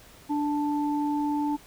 sine tone pair together, 293.7 / 880.1 Hz, D4 / A5, 0 / 0 cents, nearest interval octave + perfect fifth, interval 1900 cents, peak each -25 / -30 dBFS, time 0.29-1.57 s, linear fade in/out 20 ms, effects pink hiss -52 dBFS RMS until 1.66 s

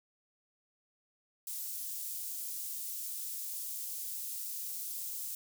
white high-pass noise, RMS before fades -40 dBFS, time 1.47-5.35 s, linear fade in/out 2 ms, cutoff 7300 Hz, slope 12 dB/octave, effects none

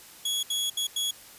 sawtooth tone bursts at uneven times, 3349 Hz, G#7, 14 cents sharp, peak -23 dBFS, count 4, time 0.25-0.43 / 0.5-0.7 / 0.77-0.87 / 0.96-1.11 s, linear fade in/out 5 ms, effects white hiss -49 dBFS RMS until 1.38 s + resampled to 32000 Hz

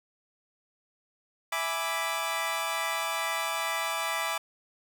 20% pulse chord, E dominant seventh, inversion none, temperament equal, 659.3 / 830.6 / 987.8 / 1174.7 Hz, E5 / G#5 / B5 / D6, 0 / 0 / 0 / 0 cents, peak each -30 / -31 / -30 / -28 dBFS, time 1.52-4.38 s, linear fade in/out 5 ms, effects none

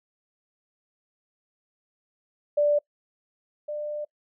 sine tone pair in turn, 587.3 / 596.2 Hz, D5 / D5, 0 / +26 cents, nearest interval unison, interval 26 cents, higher second, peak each -18 / -29 dBFS, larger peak first, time 2.57-2.79 / 3.68-4.05 s, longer second, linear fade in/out 10 ms, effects noise-tail reverb RT60 0.1 s tail -25 dB re dry

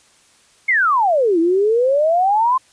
sine exponential two-way sweep, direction down then up, 2217 to 322.2 to 1058 Hz, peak -12 dBFS, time 0.68-2.58 s, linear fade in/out 10 ms, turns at 1.39 s, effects white hiss -53 dBFS RMS until 2.72 s + resampled to 22050 Hz

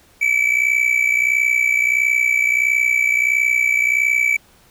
triangle tone with amplitude modulation, 2300 Hz, D7, 37 cents flat, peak -9 dBFS, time 0.21-4.37 s, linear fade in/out 10 ms, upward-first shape sine, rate 61.5 Hz, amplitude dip 75%, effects pink hiss -52 dBFS RMS until 4.7 s

